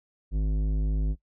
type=tone with tanh clipping; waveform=sine; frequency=51.91 Hz; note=G#1; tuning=in tune; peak=-25 dBFS; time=0.31-1.16 s; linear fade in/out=50 ms; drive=13 dB; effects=noise-tail reverb RT60 0.1 s tail -19 dB re dry